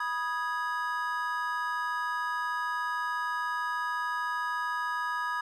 triangle chord, G# minor, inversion first, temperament equal with one note detuned, 978.1 / 1244.5 / 1661.2 Hz, B5 / D#6 / G#6, -17 / 0 / 0 cents, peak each -32 dBFS, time 0-5.41 s, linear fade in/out 5 ms, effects none

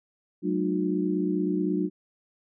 sine tone cluster, 187.1 / 216.5 / 303.1 / 359.2 Hz, F#3 / A3 / D#4 / F4, +20 / -28 / -45 / +49 cents, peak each -28 / -34 / -27 / -30 dBFS, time 0.42-1.9 s, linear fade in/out 50 ms, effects none

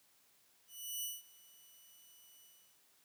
5% pulse tone with ADSR envelope, 2960 Hz, F#7, in tune, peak -29 dBFS, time 0.67-2.83 s, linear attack 360 ms, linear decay 190 ms, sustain -23 dB, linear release 390 ms, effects white hiss -70 dBFS RMS until 3.04 s + high-pass 80 Hz 12 dB/octave

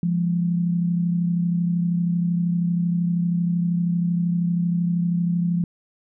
sine tone pair together, 172.5 / 205.3 Hz, F3 / G#3, -21 / -20 cents, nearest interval minor third, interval 301 cents, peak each -19 / -29 dBFS, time 0.03-5.64 s, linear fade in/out 2 ms, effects none

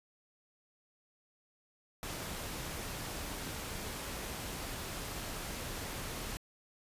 pink noise, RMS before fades -41 dBFS, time 2.03-6.37 s, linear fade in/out 0 ms, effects resampled to 32000 Hz

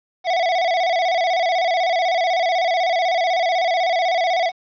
square tone with vibrato, 703 Hz, F5, 11 cents sharp, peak -17 dBFS, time 0.24-4.52 s, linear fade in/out 50 ms, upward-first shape square, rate 16 Hz, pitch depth 87 cents each way, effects resampled to 11025 Hz + 8-bit

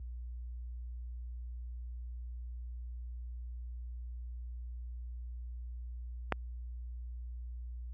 click, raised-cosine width 0.5 ms, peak -14 dBFS, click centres 6.323 s, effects added 60 Hz sine -37 dBFS peak until 7.93 s + high-pass 60 Hz 12 dB/octave

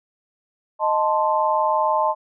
sine chord, A diminished, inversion second, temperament equal, 622.3 / 880 / 1046.5 Hz, Eb5 / A5 / C6, 0 / 0 / 0 cents, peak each -22 / -20 / -22 dBFS, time 0.79-2.15 s, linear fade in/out 50 ms, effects none

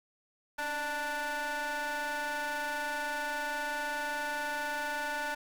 30% pulse ring-modulated tone, 291.9 Hz, D4, 10 cents flat, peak -27 dBFS, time 0.58-5.35 s, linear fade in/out 10 ms, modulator 1180 Hz, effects none

